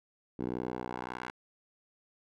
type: tone with band-pass filter sweep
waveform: 10% pulse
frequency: 61.7 Hz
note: B1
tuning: 1 cent flat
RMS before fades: -38 dBFS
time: 0.39-1.31 s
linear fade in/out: 5 ms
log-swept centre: 320 to 1500 Hz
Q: 1.2
effects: none